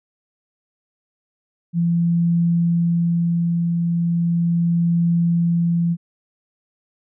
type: tone with tremolo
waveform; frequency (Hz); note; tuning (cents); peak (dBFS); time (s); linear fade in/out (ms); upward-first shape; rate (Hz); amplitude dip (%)
sine; 170; F3; -46; -14; 1.73-5.97; 50; triangle; 0.37; 30
effects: none